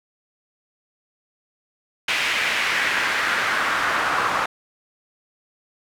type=noise with band-pass filter sweep; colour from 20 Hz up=pink; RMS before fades=-22 dBFS; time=2.08-4.46 s; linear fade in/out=5 ms; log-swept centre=2400 to 1200 Hz; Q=2; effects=none